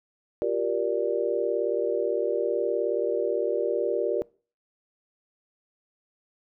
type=chord; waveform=sine; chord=G minor seventh; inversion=third; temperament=just; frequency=352.8 / 392 / 470.4 / 588 Hz; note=F4 / G4 / Bb4 / D5; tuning=+18 / 0 / +16 / +2 cents; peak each=-31 / -29 / -27 / -29 dBFS; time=0.42-4.22 s; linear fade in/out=0 ms; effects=noise-tail reverb RT60 0.4 s tail -24 dB re dry